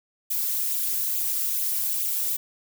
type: noise with flanger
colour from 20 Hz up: violet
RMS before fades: -26 dBFS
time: 0.3-2.37 s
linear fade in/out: 10 ms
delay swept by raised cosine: 0.27 to 5.17 ms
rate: 2.3 Hz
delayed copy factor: +1
effects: none